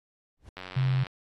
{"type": "noise with exponential growth", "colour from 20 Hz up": "brown", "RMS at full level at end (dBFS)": -40, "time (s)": [0.37, 0.49], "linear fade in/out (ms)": 1, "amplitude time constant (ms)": 25}
{"type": "click train", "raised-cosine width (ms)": 0.3, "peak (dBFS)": -23, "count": 47, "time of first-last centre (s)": [0.57, 1.068], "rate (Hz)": 92.4}
{"type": "tone", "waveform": "sine", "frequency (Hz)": 130.81, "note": "C3", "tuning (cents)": 0, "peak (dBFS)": -22, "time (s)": [0.76, 1.04], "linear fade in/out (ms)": 10}
{"effects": ["AAC 32 kbps"]}